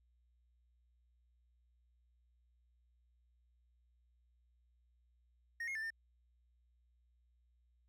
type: tone with pitch steps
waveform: triangle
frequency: 1859 / 2150 / 1768 / 1801 Hz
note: A#6 / C7 / A6 / A6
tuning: -5 / +47 / +8 / +40 cents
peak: -37 dBFS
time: 5.6-5.904 s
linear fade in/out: 5 ms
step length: 76 ms
effects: added 60 Hz sine -70 dBFS peak until 7.88 s